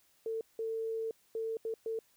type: tone bursts at uneven times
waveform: sine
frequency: 448.5 Hz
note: A4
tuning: 33 cents sharp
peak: -33 dBFS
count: 5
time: 0.26-0.41 / 0.59-1.11 / 1.35-1.57 / 1.65-1.74 / 1.86-1.99 s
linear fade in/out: 2 ms
effects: white hiss -69 dBFS RMS until 2.16 s